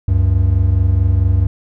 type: tone pair together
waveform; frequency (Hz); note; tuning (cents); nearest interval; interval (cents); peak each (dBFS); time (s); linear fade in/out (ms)
triangle; 70.7 / 95.2; C#2 / F#2; +35 / +50; perfect fourth; 515; -13 / -10; 0.08-1.47; 5
effects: none